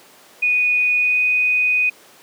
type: tone with pitch glide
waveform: sine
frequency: 2474 to 2490 Hz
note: D#7 to D#7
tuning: -10 to +1 cents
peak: -14 dBFS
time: 0.42-1.9 s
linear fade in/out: 10 ms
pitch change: +11 cents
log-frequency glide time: 0.97-1.2 s
effects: pink hiss -47 dBFS RMS until 2.22 s + high-pass 300 Hz 12 dB/octave